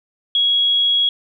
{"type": "tone", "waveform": "sine", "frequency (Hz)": 3322, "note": "G#7", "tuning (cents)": 0, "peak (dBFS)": -13, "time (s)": [0.35, 1.09], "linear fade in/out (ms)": 2, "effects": ["9-bit"]}